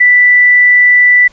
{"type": "tone", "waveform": "sine", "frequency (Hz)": 1975.5, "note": "B6", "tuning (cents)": 0, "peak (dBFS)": -3, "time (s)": [0, 1.28], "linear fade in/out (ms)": 10, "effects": ["pink hiss -45 dBFS RMS until 1.32 s", "resampled to 16000 Hz"]}